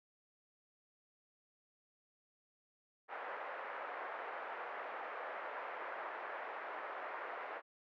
pink band-pass noise, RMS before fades -45 dBFS, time 3.08-7.62 s, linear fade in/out 50 ms, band 520 to 1900 Hz, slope 24 dB/octave, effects none

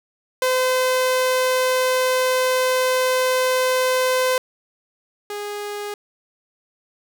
sawtooth tone pair in turn, 512 / 412.6 Hz, C5 / G#4, -38 / -11 cents, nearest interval major third, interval 373 cents, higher first, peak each -13 / -23 dBFS, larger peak first, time 0.42-4.38 / 5.3-5.94 s, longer first, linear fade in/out 2 ms, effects none

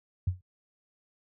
sine tone with exponential decay, 91 Hz, F#2, 28 cents flat, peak -20 dBFS, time 0.27-0.41 s, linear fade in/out 5 ms, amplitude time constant 29 ms, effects high-pass 60 Hz 12 dB/octave

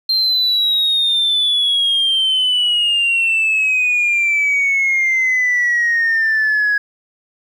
sine exponential sweep, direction down, 4178 to 1661.2 Hz, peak -11 dBFS, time 0.09-6.78 s, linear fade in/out 5 ms, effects tanh soft clip ceiling -10 dBFS + 8-bit

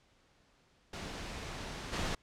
pink noise with level steps, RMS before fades -42 / -35 dBFS, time 0.93-2.15 s, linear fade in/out 5 ms, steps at 1.92 s, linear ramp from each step 20 ms, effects pink hiss -68 dBFS RMS until 2.22 s + low-pass 6000 Hz 12 dB/octave

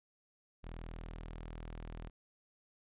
sawtooth tone, 40.55 Hz, E1, 28 cents flat, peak -40 dBFS, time 0.63-2.1 s, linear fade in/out 20 ms, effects resampled to 8000 Hz

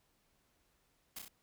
white noise with echo, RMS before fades -44 dBFS, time 1.16-1.19 s, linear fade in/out 5 ms, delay 31 ms, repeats 3, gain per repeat -3 dB, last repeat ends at 1.283 s, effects pink hiss -75 dBFS RMS until 1.42 s

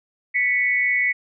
sine tone pair together, 1975.5 / 2219 Hz, B6 / C#7, 0 / +1 cents, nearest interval major second, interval 201 cents, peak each -20 dBFS, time 0.34-1.13 s, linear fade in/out 20 ms, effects none

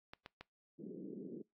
clicks, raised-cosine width 0.3 ms, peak -32 dBFS, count 3, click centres 0.135 / 0.261 / 0.41 s
white band-pass noise, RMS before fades -48 dBFS, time 0.78-1.43 s, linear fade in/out 20 ms, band 160 to 420 Hz, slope 48 dB/octave
effects noise-tail reverb RT60 0.2 s tail -24 dB re dry + AAC 48 kbps

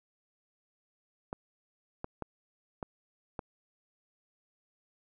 clicks, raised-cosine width 1 ms, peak -22 dBFS, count 5, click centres 1.329 / 2.044 / 2.223 / 2.828 / 3.392 s, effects none

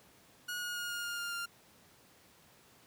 sawtooth tone with pitch steps, 1450 / 1440.8 / 1431.7 / 1422.6 / 1413.6 / 1404.7 / 1395.8 Hz, F#6 / F#6 / F6 / F6 / F6 / F6 / F6, -35 / -46 / +43 / +32 / +21 / +10 / -1 cents, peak -33 dBFS, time 0.48-1.46 s, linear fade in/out 10 ms, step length 140 ms, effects pink hiss -62 dBFS RMS until 2.86 s + high-pass 100 Hz 12 dB/octave

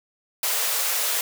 white high-pass noise, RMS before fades -24 dBFS, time 0.43-1.21 s, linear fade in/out 2 ms, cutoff 420 Hz, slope 96 dB/octave, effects none

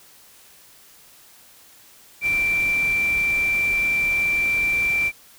sine tone in noise, 2349 Hz, D7, in tune, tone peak -18 dBFS, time 2.21-5.12 s, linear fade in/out 50 ms, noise pink, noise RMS -36 dBFS, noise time 2.21-5.12 s, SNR +15 dB, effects white hiss -50 dBFS RMS until 5.38 s

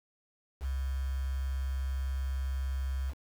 sine tone with quantisation, 66.6 Hz, C2, 31 cents sharp, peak -30 dBFS, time 0.6-3.14 s, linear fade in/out 50 ms, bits 8, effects none

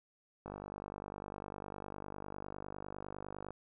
click train, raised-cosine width 1 ms, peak -29 dBFS, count 153, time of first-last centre 0.46-3.506 s, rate 49.9 Hz, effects none

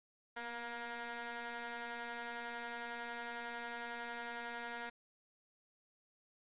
15% pulse ring-modulated tone, 234.9 Hz, A#3, 13 cents sharp, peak -33 dBFS, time 0.36-4.9 s, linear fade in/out 10 ms, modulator 1180 Hz, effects resampled to 8000 Hz

